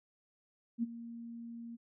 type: tone with ADSR envelope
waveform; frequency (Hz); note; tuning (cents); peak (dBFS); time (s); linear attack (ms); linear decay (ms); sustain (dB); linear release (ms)
sine; 233.1; A#3; 0; -28; 0.78-1.77; 50; 23; -15; 25
effects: none